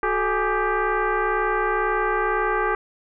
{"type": "tone with frequency modulation", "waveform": "sine", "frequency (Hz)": 370, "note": "F#4", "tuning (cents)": 0, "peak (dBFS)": -19, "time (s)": [0.03, 2.75], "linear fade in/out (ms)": 2, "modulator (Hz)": 401, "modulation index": 3.5, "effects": []}